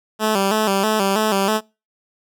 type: tone with vibrato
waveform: 10% pulse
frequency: 205.7 Hz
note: G#3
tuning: 16 cents flat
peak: -8 dBFS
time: 0.19-1.61 s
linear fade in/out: 50 ms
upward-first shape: square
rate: 3.1 Hz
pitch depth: 90 cents each way
effects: noise-tail reverb RT60 0.3 s tail -26 dB re dry